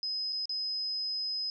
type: tone with dropouts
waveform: sine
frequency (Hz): 5060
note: D#8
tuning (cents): +28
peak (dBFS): -31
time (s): 0.03-1.5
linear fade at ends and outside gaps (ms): 1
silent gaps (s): 0.324-0.328 / 0.456-0.494
effects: none